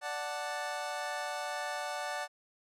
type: chord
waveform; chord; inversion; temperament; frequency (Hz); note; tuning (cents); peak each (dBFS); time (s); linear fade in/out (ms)
25% pulse; D major; none; equal; 587.3 / 740 / 880; D5 / F#5 / A5; 0 / 0 / 0; -36 / -35 / -37; 0.01-2.28; 50
effects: low-pass 10000 Hz 12 dB/octave

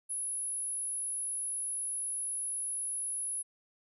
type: tone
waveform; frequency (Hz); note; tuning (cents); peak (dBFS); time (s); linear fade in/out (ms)
sine; 10548; E9; 0; -33; 0.09-3.43; 20
effects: none

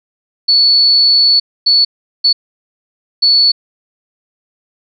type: tone bursts at uneven times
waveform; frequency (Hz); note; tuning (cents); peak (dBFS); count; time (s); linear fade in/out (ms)
sine; 4435; C#8; 0; -6; 4; 0.48-1.4 / 1.66-1.85 / 2.24-2.33 / 3.22-3.52; 10
effects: none

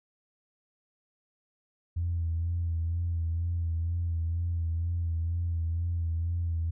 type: tone with vibrato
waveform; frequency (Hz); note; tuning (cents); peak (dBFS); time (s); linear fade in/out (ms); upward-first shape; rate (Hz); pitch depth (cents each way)
sine; 84.2; E2; +37; -26; 1.96-6.71; 10; sine; 2.1; 40
effects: tanh soft clip ceiling -22 dBFS

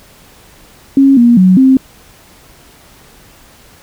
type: tone with pitch steps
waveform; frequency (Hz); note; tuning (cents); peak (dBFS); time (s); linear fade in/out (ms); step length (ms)
sine; 273 / 237.8 / 185.3 / 263.4; C#4 / A#3 / F#3 / C4; -26 / +35 / +3 / +12; -3; 0.97-1.77; 2; 200
effects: pink hiss -42 dBFS RMS until 3.82 s

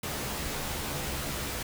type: noise with comb filter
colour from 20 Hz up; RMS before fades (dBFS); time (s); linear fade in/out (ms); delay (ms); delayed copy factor
pink; -34; 0.03-1.63; 5; 14; +0.55
effects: none

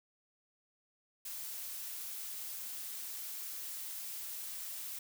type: noise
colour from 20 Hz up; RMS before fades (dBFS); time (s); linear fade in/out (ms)
blue; -43; 1.25-4.99; 5
effects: none

